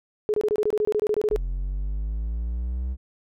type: tone bursts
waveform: sine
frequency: 423.1 Hz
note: G#4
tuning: 32 cents sharp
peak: -19 dBFS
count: 15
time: 0.29-1.361 s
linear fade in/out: 0 ms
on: 49 ms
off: 24 ms
type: linear sweep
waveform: triangle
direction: up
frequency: 41.65 to 64.7 Hz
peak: -23 dBFS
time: 1.3-2.97 s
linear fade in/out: 50 ms
effects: none